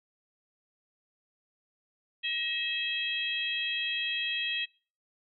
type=harmonic tone with a mistuned harmonic; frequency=650 Hz; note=E5; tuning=24 cents flat; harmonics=3 / 4 / 5 / 6; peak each=-38 / -33 / -32 / -43 dBFS; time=2.23-4.66 s; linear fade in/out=20 ms; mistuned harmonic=3; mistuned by=-49 cents; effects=noise-tail reverb RT60 0.4 s tail -24 dB re dry